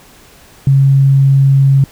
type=tone; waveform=sine; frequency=136.7 Hz; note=C#3; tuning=24 cents flat; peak=-5 dBFS; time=0.67-1.84 s; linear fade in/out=2 ms; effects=pink hiss -42 dBFS RMS until 1.91 s